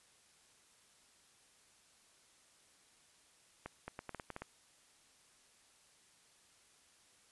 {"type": "clicks", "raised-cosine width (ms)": 0.5, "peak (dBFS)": -28, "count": 9, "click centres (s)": [3.66, 3.88, 3.991, 4.093, 4.147, 4.198, 4.303, 4.364, 4.42], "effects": ["white hiss -67 dBFS RMS until 7.31 s", "resampled to 24000 Hz"]}